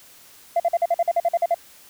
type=tone bursts; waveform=sine; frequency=683 Hz; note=F5; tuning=39 cents flat; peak=-14 dBFS; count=12; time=0.56-1.545 s; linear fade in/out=5 ms; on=39 ms; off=47 ms; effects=tanh soft clip ceiling -13 dBFS + white hiss -49 dBFS RMS until 1.89 s